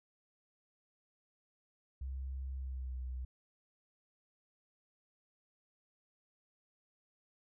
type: tone with pitch glide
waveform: sine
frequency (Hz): 66.2 to 63.32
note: C2 to B1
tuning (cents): +21 to +44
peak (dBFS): -38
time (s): 2.01-3.25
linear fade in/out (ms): 5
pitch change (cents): -77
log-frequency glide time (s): 2.56-2.98
effects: none